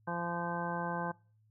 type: harmonic tone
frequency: 172.1 Hz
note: F3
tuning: 25 cents flat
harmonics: 1 / 2 / 3 / 4 / 5 / 6 / 7 / 9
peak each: -39 / -45 / -42 / -44 / -40 / -41 / -50 / -42 dBFS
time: 0.07-1.12 s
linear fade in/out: 10 ms
effects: noise-tail reverb RT60 0.4 s tail -24 dB re dry + added 108 Hz sine -65 dBFS peak until 1.5 s

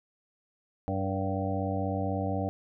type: harmonic tone with a mistuned harmonic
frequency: 96.2 Hz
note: G2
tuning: 32 cents flat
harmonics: 1 / 2 / 3 / 5 / 6 / 7 / 8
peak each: -32 / -35 / -35 / -38 / -37 / -38 / -37 dBFS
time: 0.88-2.49 s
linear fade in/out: 0 ms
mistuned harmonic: 7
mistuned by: +31 cents
effects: none

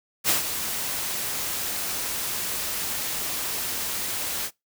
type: noise with ADSR envelope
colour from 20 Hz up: white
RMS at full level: -20 dBFS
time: 0.24-4.51 s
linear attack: 50 ms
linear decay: 130 ms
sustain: -9 dB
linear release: 60 ms
effects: noise-tail reverb RT60 0.2 s tail -24 dB re dry

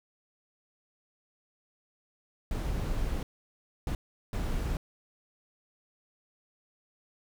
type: noise bursts at uneven times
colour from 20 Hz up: brown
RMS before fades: -31 dBFS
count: 3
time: 2.51-3.23 / 3.87-3.95 / 4.33-4.77 s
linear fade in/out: 2 ms
effects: none

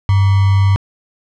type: tone with sample-and-hold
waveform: sine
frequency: 98 Hz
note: G2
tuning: in tune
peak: -8 dBFS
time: 0.09-0.76 s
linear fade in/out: 0 ms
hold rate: 1050 Hz
effects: low-pass 4000 Hz 12 dB/octave

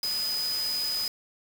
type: tone in noise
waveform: sine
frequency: 4989 Hz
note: D#8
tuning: 4 cents sharp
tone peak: -27 dBFS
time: 0.03-1.08 s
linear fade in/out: 2 ms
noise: white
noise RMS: -37 dBFS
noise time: 0.03-1.08 s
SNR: +7 dB
effects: none

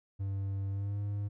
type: tone with pitch glide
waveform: triangle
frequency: 98 to 101.81 Hz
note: G2 to G#2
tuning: 0 to -34 cents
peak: -30 dBFS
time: 0.19-1.29 s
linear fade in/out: 20 ms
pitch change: +66 cents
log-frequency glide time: 0.7-0.99 s
effects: none

